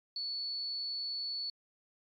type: tone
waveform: sine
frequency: 4435 Hz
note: C#8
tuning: in tune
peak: -35 dBFS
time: 0.16-1.5 s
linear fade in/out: 2 ms
effects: AAC 32 kbps